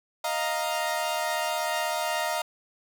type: chord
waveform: sawtooth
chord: Eb suspended second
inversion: none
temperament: equal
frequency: 622.3 / 698.5 / 932.3 Hz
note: Eb5 / F5 / Bb5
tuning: 0 / 0 / 0 cents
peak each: -27 dBFS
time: 0.24-2.42 s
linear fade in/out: 5 ms
effects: none